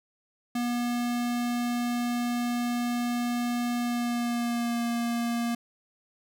square tone with pitch glide, 241 to 235.4 Hz, B3 to A#3, -42 to +17 cents, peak -27 dBFS, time 0.55-5.55 s, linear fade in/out 5 ms, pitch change -41 cents, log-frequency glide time 3.77-4.84 s, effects none

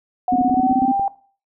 sine tone with pitch glide, 729 to 790.4 Hz, F#5 to G5, -26 to +14 cents, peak -16 dBFS, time 0.28-1.08 s, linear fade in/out 2 ms, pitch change +140 cents, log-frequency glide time 0.42-0.93 s
sine tone bursts, 260 Hz, C4, 11 cents flat, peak -15 dBFS, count 10, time 0.32-0.918 s, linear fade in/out 5 ms, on 40 ms, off 22 ms
clicks, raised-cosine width 2 ms, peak -19 dBFS, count 8, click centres 0.335 / 0.411 / 0.497 / 0.544 / 0.596 / 0.713 / 0.822 / 0.996 s
effects noise-tail reverb RT60 0.4 s tail -17 dB re dry

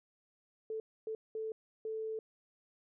sine tone bursts at uneven times, 440 Hz, A4, in tune, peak -36 dBFS, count 4, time 0.7-0.8 / 1.07-1.15 / 1.35-1.52 / 1.85-2.19 s, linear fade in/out 2 ms, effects none

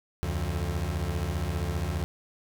30% pulse beating tone pair, 73 / 88 Hz, D2 / F2, -10 / +14 cents, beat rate 15 Hz, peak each -28 dBFS, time 0.23-2.04 s, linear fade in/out 0 ms, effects none

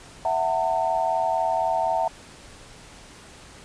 sine tone cluster, 660 / 744 / 903 Hz, E5 / F#5 / A5, +2 / +9 / +45 cents, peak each -25 dBFS, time 0.25-2.08 s, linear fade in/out 2 ms, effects pink hiss -46 dBFS RMS until 3.64 s + resampled to 22050 Hz

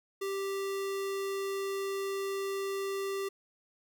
square tone, 392 Hz, G4, in tune, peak -33 dBFS, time 0.21-3.29 s, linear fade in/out 10 ms, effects none

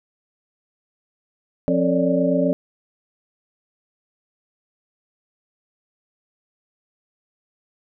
sine tone cluster, 176.3 / 267.6 / 443.6 / 565 / 593 Hz, F3 / C4 / A4 / C#5 / D5, +17 / +39 / +14 / +33 / +17 cents, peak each -23 / -20 / -26 / -24 / -22 dBFS, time 1.68-2.53 s, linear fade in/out 0 ms, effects none

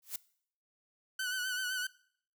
blue noise with exponential growth, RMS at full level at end -33 dBFS, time 0.02-0.16 s, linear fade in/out 5 ms, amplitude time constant 30 ms
sawtooth tone with vibrato, 1500 Hz, F#6, 23 cents sharp, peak -30 dBFS, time 1.19-1.87 s, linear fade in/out 5 ms, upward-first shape sine, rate 7.8 Hz, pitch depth 47 cents each way
effects noise-tail reverb RT60 0.6 s tail -21 dB re dry

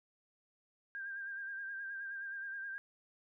sine tone with vibrato, 1594 Hz, G6, 28 cents sharp, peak -40 dBFS, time 0.95-2.78 s, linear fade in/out 0 ms, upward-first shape sine, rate 9.5 Hz, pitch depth 39 cents each way, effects none

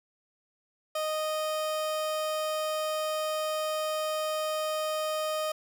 30% pulse tone, 620 Hz, D#5, 6 cents flat, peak -26 dBFS, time 0.95-5.52 s, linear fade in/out 5 ms, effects none

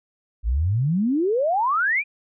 sine exponential sweep, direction up, 51 to 2483 Hz, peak -18 dBFS, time 0.43-2.04 s, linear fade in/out 50 ms, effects none

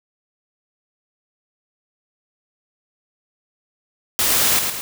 white noise with echo, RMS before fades -18 dBFS, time 4.19-4.59 s, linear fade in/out 0 ms, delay 110 ms, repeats 2, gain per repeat -5 dB, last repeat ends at 4.81 s, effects none

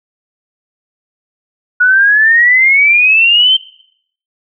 sine exponential sweep, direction up, 1456 to 3136 Hz, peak -5 dBFS, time 1.8-3.57 s, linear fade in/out 10 ms, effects noise-tail reverb RT60 0.7 s tail -21 dB re dry

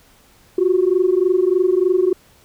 sine tone pair together, 355.6 / 378.9 Hz, F4 / F#4, +31 / +41 cents, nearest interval minor second, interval 110 cents, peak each -15 dBFS, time 0.58-2.13 s, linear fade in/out 5 ms, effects tanh soft clip ceiling -6 dBFS + pink hiss -52 dBFS RMS until 2.44 s

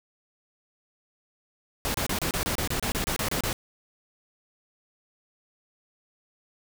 pink noise bursts, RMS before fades -28 dBFS, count 14, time 1.85-3.529 s, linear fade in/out 0 ms, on 93 ms, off 29 ms, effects none

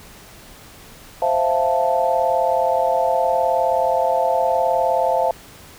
sine chord, F major seventh, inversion second, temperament equal, 523.3 / 659.3 / 698.5 / 880 Hz, C5 / E5 / F5 / A5, 0 / 0 / 0 / 0 cents, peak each -21 dBFS, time 1.22-5.31 s, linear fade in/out 2 ms, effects pink hiss -43 dBFS RMS until 5.78 s

